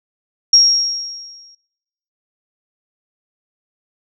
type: tone with exponential decay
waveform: sine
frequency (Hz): 5588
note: F8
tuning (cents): 0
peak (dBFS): -4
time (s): 0.53-1.55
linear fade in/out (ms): 5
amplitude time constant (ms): 220
effects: noise-tail reverb RT60 1.0 s tail -22 dB re dry